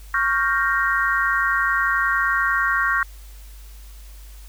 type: chord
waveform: sine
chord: G half-diminished seventh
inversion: second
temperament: equal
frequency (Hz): 1108.7 / 1396.9 / 1568 / 1864.7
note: Db6 / F6 / G6 / Bb6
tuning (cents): 0 / 0 / 0 / 0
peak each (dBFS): -23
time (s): 0.14-3.03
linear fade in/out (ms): 2
effects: added 50 Hz sine -38 dBFS peak until 4.48 s + white hiss -50 dBFS RMS until 4.48 s